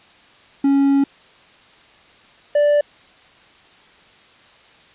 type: tone pair in turn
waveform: triangle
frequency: 277.2 / 586.3 Hz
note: C#4 / D5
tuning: 0 / -3 cents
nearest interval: octave + minor second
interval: 1297 cents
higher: second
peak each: -10 dBFS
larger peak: neither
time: 0.64-1.04 / 2.55-2.81 s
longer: first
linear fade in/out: 5 ms
effects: white hiss -49 dBFS RMS until 4.94 s + resampled to 8000 Hz